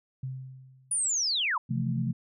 sine tone with exponential decay, 130.81 Hz, C3, in tune, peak -30 dBFS, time 0.23-1.15 s, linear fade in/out 5 ms, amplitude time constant 200 ms
sine linear sweep, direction down, 9830 to 880 Hz, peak -25 dBFS, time 0.91-1.58 s, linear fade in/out 5 ms
sine chord, F major seventh, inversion second, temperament equal, 130.81 / 164.81 / 174.61 / 220 Hz, C3 / E3 / F3 / A3, 0 / 0 / 0 / 0 cents, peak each -29 / -35 / -34 / -32 dBFS, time 1.69-2.13 s, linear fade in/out 20 ms
effects none

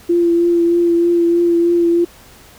sine tone with vibrato, 342.4 Hz, F4, 34 cents flat, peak -10 dBFS, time 0.09-2.05 s, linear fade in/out 10 ms, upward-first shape triangle, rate 3.2 Hz, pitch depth 21 cents each way, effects pink hiss -43 dBFS RMS until 2.58 s

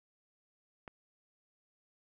click, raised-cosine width 0.5 ms, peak -30 dBFS, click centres 0.878 s, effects none

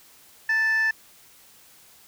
sine tone with frequency modulation, 1762 Hz, A6, 2 cents sharp, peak -17 dBFS, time 0.49-0.91 s, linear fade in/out 5 ms, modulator 849 Hz, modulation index 0.22, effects tanh soft clip ceiling -18 dBFS + white hiss -53 dBFS RMS until 2.07 s

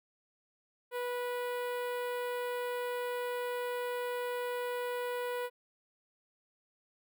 sawtooth tone with notch filter, 490 Hz, B4, 14 cents flat, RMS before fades -36 dBFS, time 0.91-5.5 s, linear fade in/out 50 ms, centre 6100 Hz, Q 0.5, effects none

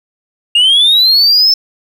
sine linear sweep, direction up, 2794 to 5320 Hz, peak -3 dBFS, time 0.55-1.54 s, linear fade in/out 5 ms, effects tanh soft clip ceiling -4 dBFS + 7-bit

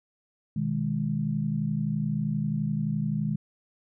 sine chord, G# minor, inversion first, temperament just, 124.59 / 155.74 / 207.7 Hz, B2 / D#3 / G#3, +16 / +2 / 0 cents, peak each -33 / -28 / -29 dBFS, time 0.56-3.36 s, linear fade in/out 5 ms, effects none

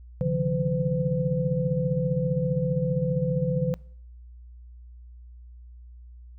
sine tone cluster, 138.6 / 153.8 / 173.7 / 508 Hz, C#3 / D#3 / F3 / B4, 0 / -20 / -9 / +49 cents, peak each -28 dBFS, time 0.21-3.74 s, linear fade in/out 0 ms, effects noise-tail reverb RT60 0.6 s tail -25 dB re dry + added 60 Hz sine -43 dBFS peak until 6.38 s

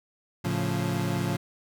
30% pulse chord, A augmented, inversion none, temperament equal, 110 / 138.59 / 174.61 Hz, A2 / C#3 / E#3, 0 / 0 / 0 cents, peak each -28 / -28 / -27 dBFS, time 0.44-1.37 s, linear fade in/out 10 ms, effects none

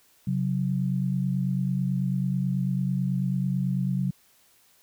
sine tone pair together, 134.9 / 184.03 Hz, C#3 / F#3, -47 / -9 cents, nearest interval perfect fourth, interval 538 cents, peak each -26 dBFS, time 0.27-4.11 s, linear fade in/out 5 ms, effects white hiss -61 dBFS RMS until 4.82 s

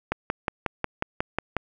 click train, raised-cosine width 0.5 ms, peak -9 dBFS, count 9, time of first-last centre 0.12-1.567 s, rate 5.53 Hz, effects none

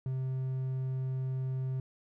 triangle tone, 130.81 Hz, C3, in tune, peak -29 dBFS, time 0.06-1.8 s, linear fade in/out 2 ms, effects none

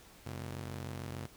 sawtooth ring-modulated tone, 115.2 Hz, A#2, 20 cents flat, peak -33 dBFS, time 0.26-1.27 s, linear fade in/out 5 ms, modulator 23.4 Hz, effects pink hiss -58 dBFS RMS until 1.36 s

